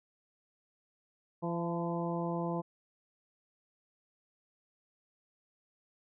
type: harmonic tone with a mistuned harmonic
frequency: 170 Hz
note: F3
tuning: 46 cents flat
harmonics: 1 / 2 / 3 / 4 / 5 / 6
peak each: -35 / -38 / -40 / -41 / -42 / -43 dBFS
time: 1.42-2.62 s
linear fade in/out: 20 ms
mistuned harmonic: 5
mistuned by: +38 cents
effects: none